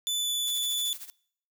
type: tone with pitch glide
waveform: sawtooth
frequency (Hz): 3496 to 3474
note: A7 to A7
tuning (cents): -12 to -23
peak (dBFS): -24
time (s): 0.07-0.93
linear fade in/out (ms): 0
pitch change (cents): -11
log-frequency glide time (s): 0.18-0.3
type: noise with tremolo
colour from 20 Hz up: blue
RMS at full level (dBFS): -40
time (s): 0.47-1.1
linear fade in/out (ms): 0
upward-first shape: sine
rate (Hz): 13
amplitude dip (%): 80
effects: noise-tail reverb RT60 0.6 s tail -23 dB re dry